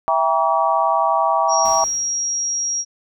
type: chord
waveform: sine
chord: E diminished seventh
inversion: none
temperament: just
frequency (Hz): 659.3 / 791.1 / 949.3 / 1139.2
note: E5 / G5 / Bb5 / Db6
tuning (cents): 0 / +16 / +31 / +47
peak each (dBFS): -20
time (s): 0.08-1.84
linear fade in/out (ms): 0
type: tone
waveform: sine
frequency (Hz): 5650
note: F8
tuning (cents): +19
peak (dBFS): -19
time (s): 1.48-2.85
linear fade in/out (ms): 50
type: noise with exponential decay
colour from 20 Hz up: pink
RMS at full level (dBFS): -35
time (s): 1.65-2.57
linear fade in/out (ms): 2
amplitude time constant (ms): 200
effects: none